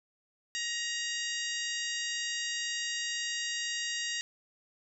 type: harmonic tone with a mistuned harmonic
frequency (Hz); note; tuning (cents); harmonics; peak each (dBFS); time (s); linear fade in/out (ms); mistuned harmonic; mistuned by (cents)
942; A#5; +18; 2 / 3 / 4 / 5 / 6 / 7 / 8; -37 / -39 / -40 / -41 / -42 / -42 / -43; 0.55-4.21; 0; 6; +21
effects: none